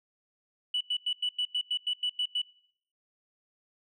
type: tone bursts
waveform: sine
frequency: 2960 Hz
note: F#7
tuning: in tune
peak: -25 dBFS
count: 11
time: 0.74-2.418 s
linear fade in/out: 5 ms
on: 68 ms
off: 93 ms
effects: noise-tail reverb RT60 0.6 s tail -22 dB re dry + tanh soft clip ceiling -22 dBFS